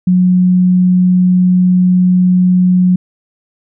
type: tone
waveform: sine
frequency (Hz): 181.8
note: F#3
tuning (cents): -30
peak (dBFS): -6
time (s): 0.07-2.96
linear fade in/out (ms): 5
effects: none